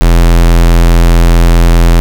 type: tone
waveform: square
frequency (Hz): 42.4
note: E1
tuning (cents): +50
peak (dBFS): -3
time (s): 0.01-2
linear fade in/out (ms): 0
effects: none

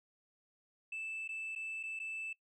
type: tone with dropouts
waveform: sine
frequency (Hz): 2637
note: E7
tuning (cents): 0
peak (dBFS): -37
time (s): 0.92-2.33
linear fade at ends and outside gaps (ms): 5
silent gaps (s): 1.278-1.289 / 1.552-1.559 / 1.83-1.835 / 1.992-1.999
effects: noise-tail reverb RT60 0.1 s tail -21 dB re dry + tanh soft clip ceiling -37 dBFS

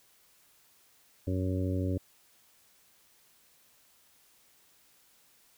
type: harmonic tone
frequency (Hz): 92.9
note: F#2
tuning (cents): +7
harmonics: 1 / 2 / 3 / 4 / 5 / 6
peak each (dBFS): -30 / -38 / -34 / -40 / -42 / -41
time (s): 1.27-1.98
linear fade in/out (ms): 5
effects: white hiss -64 dBFS RMS until 5.57 s

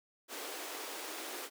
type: high-pass noise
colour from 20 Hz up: pink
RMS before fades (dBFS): -43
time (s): 0.28-1.5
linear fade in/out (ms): 50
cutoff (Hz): 290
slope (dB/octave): 48
effects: none

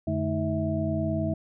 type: tone cluster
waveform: sine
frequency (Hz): 89.8 / 148.1 / 217.9 / 317.8 / 650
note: F2 / D3 / A3 / D#4 / E5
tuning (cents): +49 / +15 / -17 / +37 / -24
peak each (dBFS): -31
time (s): 0.07-1.34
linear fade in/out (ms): 5
effects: none

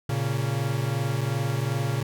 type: tone pair together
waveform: 45% pulse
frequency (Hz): 115.9 / 138.59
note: A#2 / C#3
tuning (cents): -10 / 0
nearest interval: minor third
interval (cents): 310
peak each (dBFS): -27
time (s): 0.09-2.03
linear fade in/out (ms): 5
effects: none

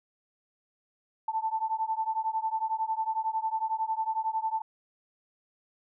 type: beating tone pair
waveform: sine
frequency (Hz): 880 / 891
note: A5 / A5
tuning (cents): 0 / +22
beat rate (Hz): 11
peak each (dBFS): -30 / -31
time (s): 1.28-4.62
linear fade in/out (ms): 5
effects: none

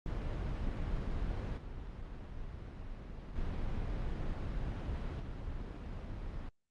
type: noise with level steps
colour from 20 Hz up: brown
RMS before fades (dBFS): -36 / -44 / -37 / -41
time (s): 0.06-6.49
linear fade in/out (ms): 2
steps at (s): 1.56 / 3.35 / 5.19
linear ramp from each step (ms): 20
effects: low-pass 4000 Hz 12 dB/octave + Opus 32 kbps

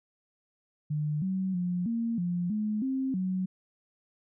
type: tone with pitch steps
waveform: sine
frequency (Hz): 150.2 / 188.9 / 178 / 230.8 / 175.7 / 212.8 / 264.8 / 186.2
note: D3 / F#3 / F3 / A#3 / F3 / G#3 / C4 / F#3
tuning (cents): +39 / +36 / +33 / -17 / +11 / +42 / +21 / +11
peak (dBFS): -27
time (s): 0.9-3.46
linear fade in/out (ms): 10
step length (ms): 320
effects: none

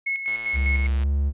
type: tone with tremolo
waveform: sine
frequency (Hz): 2183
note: C#7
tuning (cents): -27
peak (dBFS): -22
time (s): 0.06-0.87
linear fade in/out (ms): 10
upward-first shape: square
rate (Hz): 5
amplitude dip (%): 55
type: click train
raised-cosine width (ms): 0.3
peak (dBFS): -24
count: 87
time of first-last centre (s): 0.28-1.034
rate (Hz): 114
type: tone with pitch glide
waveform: triangle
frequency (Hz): 68.2 to 70.56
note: C#2 to C#2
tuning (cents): -28 to +31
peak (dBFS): -17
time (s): 0.53-1.33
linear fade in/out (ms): 50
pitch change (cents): +59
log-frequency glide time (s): 0.94-1.08
effects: resampled to 8000 Hz

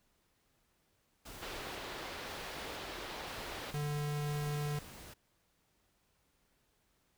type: noise with tremolo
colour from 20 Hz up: pink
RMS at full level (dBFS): -49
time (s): 1.25-5.14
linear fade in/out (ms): 10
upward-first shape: square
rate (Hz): 0.99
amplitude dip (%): 25
type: band-pass noise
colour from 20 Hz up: pink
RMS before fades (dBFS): -45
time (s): 1.41-3.72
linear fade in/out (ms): 20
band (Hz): 320 to 4800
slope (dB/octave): 24
type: tone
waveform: square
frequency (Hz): 147.2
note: D3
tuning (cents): +4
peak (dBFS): -35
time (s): 3.74-4.79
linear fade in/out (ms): 2
effects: pink hiss -75 dBFS RMS until 7.17 s

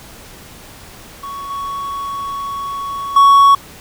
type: tone with level steps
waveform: triangle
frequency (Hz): 1115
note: C#6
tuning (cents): +10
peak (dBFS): -23 / -19 / -3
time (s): 1.23-3.55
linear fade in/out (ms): 5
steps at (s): 1.5 / 3.16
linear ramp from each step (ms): 5
effects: pink hiss -38 dBFS RMS until 3.8 s

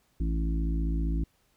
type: harmonic tone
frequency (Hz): 55.2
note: A1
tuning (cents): +6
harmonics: 1 / 3 / 4 / 5 / 6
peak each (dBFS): -26 / -34 / -45 / -37 / -41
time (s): 0.2-1.24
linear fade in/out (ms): 5
effects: pink hiss -69 dBFS RMS until 1.56 s

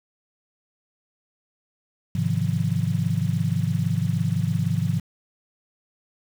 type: chord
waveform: sine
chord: F minor seventh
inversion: first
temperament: just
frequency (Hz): 104.77 / 130.96 / 157.15 / 174.61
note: Ab2 / C3 / Eb3 / F3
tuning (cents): +16 / +2 / +18 / 0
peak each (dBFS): -26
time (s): 2.15-5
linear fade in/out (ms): 5
effects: 7-bit

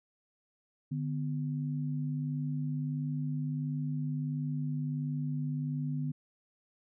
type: tone pair together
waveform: sine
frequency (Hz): 148.83 / 250.3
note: D3 / B3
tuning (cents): +23 / +23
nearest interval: major sixth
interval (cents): 900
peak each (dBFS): -32 / -37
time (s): 0.91-6.12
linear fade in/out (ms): 10
effects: none

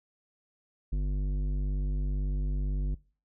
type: tone with tanh clipping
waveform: sine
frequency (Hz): 49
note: G1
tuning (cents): 0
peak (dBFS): -28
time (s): 0.92-2.95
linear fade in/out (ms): 10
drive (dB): 12
effects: noise-tail reverb RT60 0.4 s tail -23 dB re dry

